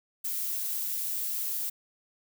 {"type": "noise", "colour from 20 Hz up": "violet", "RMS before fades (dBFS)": -32, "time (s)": [0.24, 1.7], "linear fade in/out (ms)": 10, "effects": []}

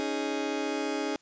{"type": "chord", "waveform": "30% pulse", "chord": "C# suspended second", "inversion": "none", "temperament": "just", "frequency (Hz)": [277.2, 311.8, 415.8], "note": ["C#4", "D#4", "G#4"], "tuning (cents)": [0, 4, 2], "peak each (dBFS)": -31, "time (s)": [0, 1.16], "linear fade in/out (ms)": 0, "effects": ["white hiss -64 dBFS RMS until 1.21 s", "resampled to 16000 Hz"]}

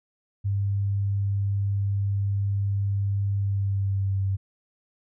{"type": "tone with pitch glide", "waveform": "sine", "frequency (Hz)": [99.7, 97.03], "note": ["G2", "G2"], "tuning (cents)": [30, -17], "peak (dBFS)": -22, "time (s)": [0.44, 4.37], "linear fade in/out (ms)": 20, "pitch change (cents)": -47, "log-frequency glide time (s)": [3.36, 4.24], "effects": []}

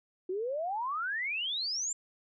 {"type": "exponential sweep", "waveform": "sine", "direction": "up", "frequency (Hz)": [355.3, 7459], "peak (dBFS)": -31, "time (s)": [0.29, 1.93], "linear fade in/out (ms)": 5, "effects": []}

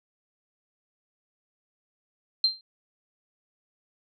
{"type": "tone with exponential decay", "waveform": "sine", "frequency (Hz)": 4151, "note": "C8", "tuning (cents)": -15, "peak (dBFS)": -15, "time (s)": [2.44, 2.61], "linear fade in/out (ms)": 2, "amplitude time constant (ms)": 36, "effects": []}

